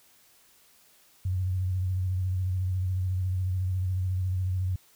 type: tone with vibrato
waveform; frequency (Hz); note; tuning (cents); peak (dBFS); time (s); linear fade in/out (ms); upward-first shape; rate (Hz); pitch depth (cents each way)
sine; 92.5; F#2; 0; -25; 1.25-4.76; 5; sine; 14; 39
effects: white hiss -60 dBFS RMS until 4.95 s